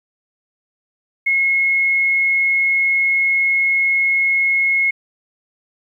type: tone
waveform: sine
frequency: 2169 Hz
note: C#7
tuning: 38 cents flat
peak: -13 dBFS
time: 1.26-4.91 s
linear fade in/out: 10 ms
effects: 9-bit